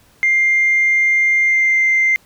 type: tone with pitch glide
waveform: sine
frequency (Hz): 2100 to 2088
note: C7 to C7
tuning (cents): +6 to -4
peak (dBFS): -10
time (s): 0.23-2.16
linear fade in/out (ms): 0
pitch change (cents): -10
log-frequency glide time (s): 1.45-1.84
effects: tanh soft clip ceiling -7 dBFS + pink hiss -52 dBFS RMS until 2.25 s